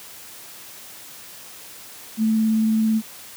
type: tone with vibrato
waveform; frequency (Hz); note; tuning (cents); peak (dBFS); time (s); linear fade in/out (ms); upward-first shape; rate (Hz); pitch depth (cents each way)
sine; 220; A3; 0; -16; 2.17-3.02; 50; triangle; 18; 13
effects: white hiss -41 dBFS RMS until 3.36 s + high-pass 80 Hz 12 dB/octave